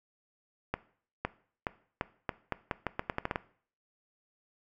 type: accelerating click train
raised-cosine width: 0.5 ms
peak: -15 dBFS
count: 14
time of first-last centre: 0.74-3.359 s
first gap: 510 ms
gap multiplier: 0.82
effects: noise-tail reverb RT60 0.5 s tail -18 dB re dry